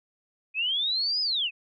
sine linear two-way sweep, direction up then down, 2477 to 5090 to 2477 Hz, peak -24 dBFS, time 0.54-1.51 s, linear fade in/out 50 ms, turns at 1.21 s, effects none

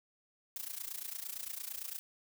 blue noise with amplitude modulation, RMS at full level -39 dBFS, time 0.56-1.99 s, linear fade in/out 0 ms, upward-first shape sine, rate 28.8 Hz, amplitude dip 85%, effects none

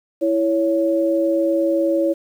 sine tone pair together, 330.5 / 558 Hz, E4 / C#5, +5 / +11 cents, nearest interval major sixth, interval 906 cents, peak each -18 dBFS, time 0.21-2.14 s, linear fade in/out 20 ms, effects 8-bit

